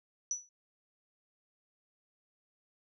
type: tone with exponential decay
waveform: sine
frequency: 5920 Hz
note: F#8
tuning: in tune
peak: -28 dBFS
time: 0.31-0.49 s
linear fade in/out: 1 ms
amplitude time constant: 39 ms
effects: none